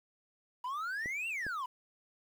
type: exponential two-way sweep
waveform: triangle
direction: up then down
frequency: 962 to 2794 to 962 Hz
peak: -33 dBFS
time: 0.64-1.66 s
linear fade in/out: 5 ms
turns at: 1.28 s
type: clicks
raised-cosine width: 2 ms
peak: -31 dBFS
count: 2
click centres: 1.059 / 1.466 s
effects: 10-bit